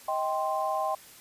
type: chord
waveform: sine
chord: C minor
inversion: first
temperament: equal with one note detuned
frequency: 630.6 / 784 / 1046.5 Hz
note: Eb5 / G5 / C6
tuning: +23 / 0 / 0 cents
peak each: -31 / -30 / -31 dBFS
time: 0.08-0.95 s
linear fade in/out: 5 ms
effects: white hiss -51 dBFS RMS until 1.2 s + resampled to 32000 Hz